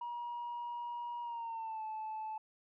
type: tone with pitch glide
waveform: sine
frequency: 955 to 870.7 Hz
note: A#5 to A5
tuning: +42 to -18 cents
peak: -37 dBFS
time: 0.01-2.38 s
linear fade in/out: 5 ms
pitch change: -160 cents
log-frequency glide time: 1.22-1.83 s
effects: tanh soft clip ceiling -36 dBFS